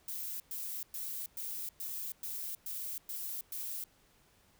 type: noise bursts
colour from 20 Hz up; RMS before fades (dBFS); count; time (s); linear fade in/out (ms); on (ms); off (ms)
violet; -40; 9; 0.08-3.84; 2; 320; 110
effects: pink hiss -67 dBFS RMS until 4.59 s